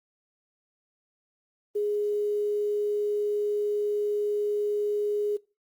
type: tone with quantisation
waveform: sine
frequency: 415.3 Hz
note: G#4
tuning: in tune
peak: -24 dBFS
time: 1.75-5.37 s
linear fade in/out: 10 ms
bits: 9
effects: noise-tail reverb RT60 0.3 s tail -22 dB re dry + Opus 24 kbps